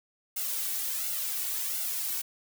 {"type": "noise with flanger", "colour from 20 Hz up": "blue", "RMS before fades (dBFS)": -32, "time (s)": [0.36, 2.22], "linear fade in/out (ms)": 10, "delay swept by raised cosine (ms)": [1.4, 2.7], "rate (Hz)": 1.4, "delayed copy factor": 0.8, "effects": []}